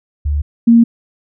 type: tone pair in turn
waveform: sine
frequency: 73 / 232.4 Hz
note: D2 / A#3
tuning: -10 / -5 cents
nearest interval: octave + minor sixth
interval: 2005 cents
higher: second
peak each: -13 / -4 dBFS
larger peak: second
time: 0.25-0.42 / 0.67-0.84 s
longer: neither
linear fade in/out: 10 ms
effects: none